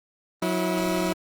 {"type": "tone pair together", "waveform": "20% pulse", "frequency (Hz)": [182.2, 324.6], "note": ["F#3", "E4"], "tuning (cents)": [-26, -27], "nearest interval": "minor seventh", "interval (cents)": 999, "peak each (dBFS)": -21, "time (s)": [0.42, 1.13], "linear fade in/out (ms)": 5, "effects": ["Opus 24 kbps"]}